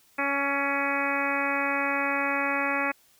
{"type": "harmonic tone with a mistuned harmonic", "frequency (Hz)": 280, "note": "C#4", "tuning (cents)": 18, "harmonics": [1, 2, 3, 4, 5, 6, 7, 8, 9], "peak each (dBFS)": [-33, -33, -33, -33, -33, -33, -33, -33, -33], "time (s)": [0.18, 2.92], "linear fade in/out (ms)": 10, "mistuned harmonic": 5, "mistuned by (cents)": -20, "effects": ["white hiss -61 dBFS RMS until 3.19 s"]}